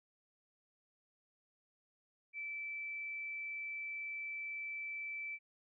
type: tone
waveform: sine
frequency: 2321 Hz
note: D7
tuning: 21 cents flat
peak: -40 dBFS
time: 2.33-5.39 s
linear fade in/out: 50 ms
effects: none